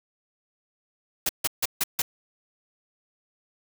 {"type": "noise bursts", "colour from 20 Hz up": "white", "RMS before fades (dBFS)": -24, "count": 5, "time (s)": [1.26, 2.02], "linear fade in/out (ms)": 5, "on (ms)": 32, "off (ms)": 150, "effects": []}